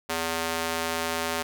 square tone with high-pass filter, 82.5 Hz, E2, 2 cents sharp, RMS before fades -29 dBFS, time 0.09-1.43 s, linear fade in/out 10 ms, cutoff 480 Hz, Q 0.53, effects none

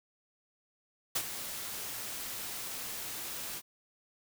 white noise with ADSR envelope, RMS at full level -30 dBFS, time 1.15-3.62 s, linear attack 10 ms, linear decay 59 ms, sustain -10 dB, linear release 49 ms, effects none

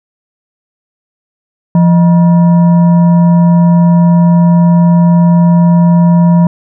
sine tone with frequency modulation, 171.9 Hz, F3, 27 cents flat, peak -3 dBFS, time 1.75-6.47 s, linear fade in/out 2 ms, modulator 790 Hz, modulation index 0.32, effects none

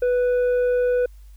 sine tone with tanh clipping, 493.9 Hz, B4, in tune, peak -18 dBFS, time 0.02-1.06 s, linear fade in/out 5 ms, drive 5 dB, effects added 50 Hz sine -41 dBFS peak until 1.36 s + white hiss -62 dBFS RMS until 1.36 s

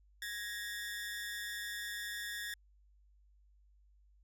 sawtooth ring-modulated tone, 1766 Hz, A6, 6 cents sharp, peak -33 dBFS, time 0.22-2.54 s, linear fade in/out 2 ms, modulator 105 Hz, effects added 50 Hz sine -63 dBFS peak until 4.23 s

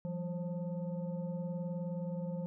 sine tone with frequency modulation, 169.4 Hz, E3, 48 cents sharp, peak -35 dBFS, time 0.05-2.46 s, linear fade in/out 0 ms, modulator 358 Hz, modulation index 0.88, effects none

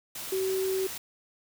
sine tone in noise, 380 Hz, F#4, 46 cents sharp, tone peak -26 dBFS, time 0.32-0.87 s, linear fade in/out 5 ms, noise white, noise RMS -38 dBFS, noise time 0.15-0.98 s, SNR +9 dB, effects none

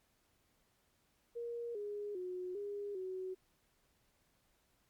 sine tone with pitch steps, 471.5 / 412.7 / 364.1 / 407.4 / 373.6 Hz, A#4 / G#4 / F#4 / G#4 / F#4, +20 / -11 / -28 / -33 / +17 cents, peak -39 dBFS, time 1.35-3.35 s, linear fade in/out 20 ms, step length 400 ms, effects pink hiss -75 dBFS RMS until 4.89 s + MP3 96 kbps

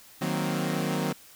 sawtooth chord, C half-diminished seventh, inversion first, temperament equal with one note detuned, 155.56 / 186.07 / 233.1 / 261.6 Hz, Eb3 / Gb3 / Bb3 / C4, 0 / +10 / 0 / 0 cents, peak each -27 / -27 / -30 / -29 dBFS, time 0.21-1.13 s, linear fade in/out 10 ms, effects white hiss -52 dBFS RMS until 1.35 s

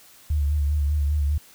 sine tone with vibrato, 73.3 Hz, D2, 3 cents flat, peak -19 dBFS, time 0.3-1.38 s, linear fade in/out 5 ms, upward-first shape sine, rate 5 Hz, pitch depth 53 cents each way, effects white hiss -51 dBFS RMS until 1.54 s

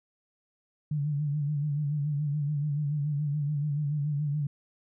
sine tone with vibrato, 146.83 Hz, D3, in tune, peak -26 dBFS, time 0.91-4.47 s, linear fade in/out 5 ms, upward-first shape sine, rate 7 Hz, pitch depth 65 cents each way, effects none

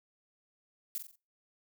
violet noise with echo, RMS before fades -36 dBFS, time 0.95-0.98 s, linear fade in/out 0 ms, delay 44 ms, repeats 4, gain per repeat -7 dB, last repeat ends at 1.156 s, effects noise-tail reverb RT60 0.3 s tail -22 dB re dry

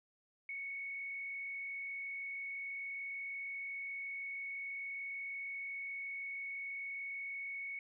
sine tone with frequency modulation, 2217 Hz, C#7, in tune, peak -40 dBFS, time 0.49-7.79 s, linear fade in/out 2 ms, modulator 45.5 Hz, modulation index 0.5, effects none

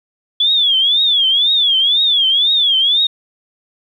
sine tone with vibrato, 3407 Hz, G#7, 44 cents sharp, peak -10 dBFS, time 0.4-3.07 s, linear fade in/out 5 ms, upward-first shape triangle, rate 2 Hz, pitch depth 190 cents each way, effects 8-bit

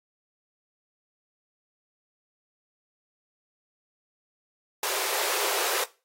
pink high-pass noise, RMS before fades -28 dBFS, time 4.83-5.84 s, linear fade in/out 2 ms, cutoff 360 Hz, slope 96 dB/octave, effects noise-tail reverb RT60 0.3 s tail -18 dB re dry + AAC 48 kbps

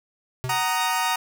square tone with exponential decay, 127.9 Hz, C3, 39 cents flat, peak -24 dBFS, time 0.44-0.7 s, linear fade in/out 0 ms, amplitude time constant 55 ms
sawtooth chord, D# minor, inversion first, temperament equal with one note detuned, 747.3 / 932.3 / 1244.5 Hz, F#5 / A#5 / D#6, +17 / 0 / 0 cents, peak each -24 / -20 / -24 dBFS, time 0.49-1.16 s, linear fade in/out 5 ms
effects none

